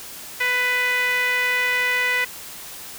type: tone with band-pass filter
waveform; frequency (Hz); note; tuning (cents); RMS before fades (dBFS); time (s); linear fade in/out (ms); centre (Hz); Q
sawtooth; 496.6; B4; +9; -21; 0.4-2.25; 10; 2100; 4.8
effects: white hiss -37 dBFS RMS until 2.98 s